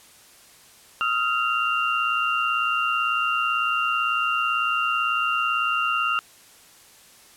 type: tone cluster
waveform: sine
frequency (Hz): 1261 / 1379 / 2774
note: D#6 / F6 / F7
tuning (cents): +23 / -22 / -12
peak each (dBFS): -25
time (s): 1.01-6.19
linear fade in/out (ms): 0
effects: white hiss -51 dBFS RMS until 7.36 s + low-pass 12000 Hz 12 dB/octave